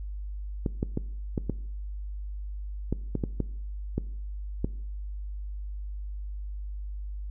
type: clicks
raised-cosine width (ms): 3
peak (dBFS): -14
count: 11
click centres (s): 0.662 / 0.829 / 0.974 / 1.378 / 1.497 / 2.926 / 3.153 / 3.238 / 3.403 / 3.98 / 4.645
effects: noise-tail reverb RT60 0.7 s tail -20 dB re dry + added 50 Hz sine -33 dBFS peak until 7.3 s